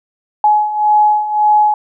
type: beating tone pair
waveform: sine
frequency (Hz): 843 / 844.8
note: G#5 / G#5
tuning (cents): +26 / +29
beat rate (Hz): 1.8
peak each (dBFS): -15 / -10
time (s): 0.44-1.74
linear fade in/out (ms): 2
effects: none

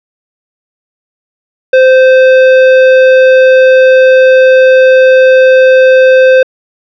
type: tone with hard clipping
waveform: triangle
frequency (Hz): 519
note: C5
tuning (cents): -14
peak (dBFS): -3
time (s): 1.73-6.43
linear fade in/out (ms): 5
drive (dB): 18
effects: low-pass 3000 Hz 12 dB/octave

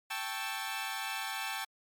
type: chord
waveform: 15% pulse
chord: A dominant seventh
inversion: third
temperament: equal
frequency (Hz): 784 / 880 / 1108.7 / 1318.5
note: G5 / A5 / C#6 / E6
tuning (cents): 0 / 0 / 0 / 0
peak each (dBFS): -33 / -33 / -36 / -37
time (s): 0.1-1.65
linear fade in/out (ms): 10
effects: MP3 96 kbps

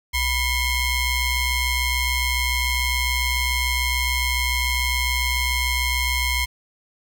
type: ring-modulated tone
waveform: sawtooth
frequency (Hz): 1046.5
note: C6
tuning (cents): 0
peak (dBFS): -13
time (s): 0.13-6.46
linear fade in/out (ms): 20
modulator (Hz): 1110
effects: none

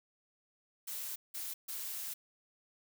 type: noise bursts at uneven times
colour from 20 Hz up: blue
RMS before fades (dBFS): -41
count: 3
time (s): 0.87-1.16 / 1.34-1.54 / 1.68-2.14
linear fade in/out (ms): 10
effects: none

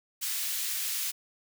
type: high-pass noise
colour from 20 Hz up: white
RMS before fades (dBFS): -32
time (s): 0.21-1.12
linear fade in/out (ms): 20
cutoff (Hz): 2100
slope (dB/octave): 12
effects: none

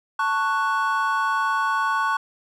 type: chord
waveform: triangle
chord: F# minor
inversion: first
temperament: just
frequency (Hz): 888 / 1110 / 1480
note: A5 / C#6 / F#6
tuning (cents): +16 / +2 / 0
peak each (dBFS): -24 / -21 / -23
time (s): 0.19-2.17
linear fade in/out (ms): 5
effects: none

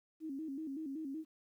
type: tone with vibrato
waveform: sine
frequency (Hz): 293.7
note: D4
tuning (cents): 0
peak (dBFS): -39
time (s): 0.2-1.25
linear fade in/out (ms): 50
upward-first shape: square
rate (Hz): 5.3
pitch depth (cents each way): 130
effects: 12-bit

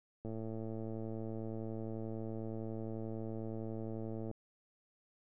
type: click train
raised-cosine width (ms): 2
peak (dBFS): -30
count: 452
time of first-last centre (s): 0.25-4.313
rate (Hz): 111
effects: none

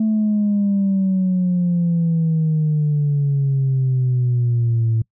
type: exponential sweep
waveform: sine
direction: down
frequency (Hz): 220 to 111.8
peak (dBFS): -13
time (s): 0-5.02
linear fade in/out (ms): 5
effects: noise-tail reverb RT60 0.1 s tail -26 dB re dry + tanh soft clip ceiling -12 dBFS

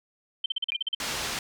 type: tone bursts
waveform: sine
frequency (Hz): 3104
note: G7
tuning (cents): -18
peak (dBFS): -24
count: 9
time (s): 0.44-0.948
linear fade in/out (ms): 5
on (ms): 20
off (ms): 41
type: tone with exponential decay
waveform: sine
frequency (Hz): 2404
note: D7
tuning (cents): +40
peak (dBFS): -23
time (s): 0.72-0.8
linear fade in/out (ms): 0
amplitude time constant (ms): 17
type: low-pass noise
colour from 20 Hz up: white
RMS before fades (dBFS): -32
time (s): 1-1.39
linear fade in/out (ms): 2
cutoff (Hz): 5300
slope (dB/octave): 12
effects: none

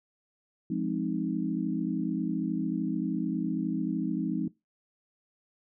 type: chord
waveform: sine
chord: F minor seventh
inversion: none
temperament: equal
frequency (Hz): 174.61 / 207.7 / 261.6 / 311.1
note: F3 / Ab3 / C4 / Eb4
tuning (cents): 0 / 0 / 0 / 0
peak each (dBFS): -33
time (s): 0.7-4.48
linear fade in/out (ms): 5
effects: noise-tail reverb RT60 0.2 s tail -20 dB re dry

